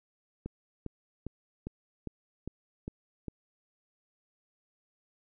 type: click train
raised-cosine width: 3 ms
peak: -24 dBFS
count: 8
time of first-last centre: 0.46-3.283 s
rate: 2.48 Hz
effects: none